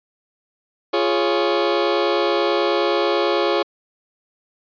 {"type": "chord", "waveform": "sawtooth", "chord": "Db major", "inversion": "first", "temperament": "just", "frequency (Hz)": [346.5, 415.8, 554.4], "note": ["F4", "Ab4", "Db5"], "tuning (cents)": [-14, 2, 0], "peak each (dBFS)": -17, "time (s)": [0.93, 3.63], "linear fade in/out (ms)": 10, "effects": ["resampled to 11025 Hz"]}